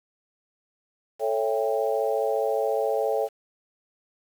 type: chord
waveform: sine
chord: A dominant seventh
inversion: none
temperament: equal with one note detuned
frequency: 440 / 554.4 / 659.3 / 795.9 Hz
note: A4 / C#5 / E5 / G5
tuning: 0 / 0 / 0 / +26 cents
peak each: -26 / -27 / -29 / -30 dBFS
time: 1.19-3.29 s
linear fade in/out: 50 ms
effects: 8-bit